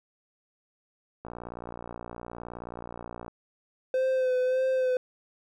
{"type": "click train", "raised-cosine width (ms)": 1, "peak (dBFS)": -25, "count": 121, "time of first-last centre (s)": [1.25, 3.28], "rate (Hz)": 59.1}
{"type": "tone with vibrato", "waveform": "triangle", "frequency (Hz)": 514, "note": "C5", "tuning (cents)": -31, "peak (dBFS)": -21, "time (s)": [3.94, 4.97], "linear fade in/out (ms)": 2, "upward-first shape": "sine", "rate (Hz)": 1.7, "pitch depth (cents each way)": 30}
{"effects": []}